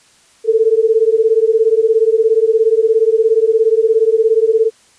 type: beating tone pair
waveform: sine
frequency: 437.7 / 454.7 Hz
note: A4 / A#4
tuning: -9 / -43 cents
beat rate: 17 Hz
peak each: -12 dBFS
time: 0.44-4.71 s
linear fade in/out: 50 ms
effects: white hiss -50 dBFS RMS until 4.98 s + resampled to 22050 Hz